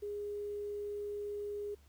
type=tone with quantisation; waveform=sine; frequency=411.9 Hz; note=G#4; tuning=14 cents flat; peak=-37 dBFS; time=0.02-1.75 s; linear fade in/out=10 ms; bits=11; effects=added 71 Hz sine -60 dBFS peak until 1.88 s + pink hiss -69 dBFS RMS until 1.88 s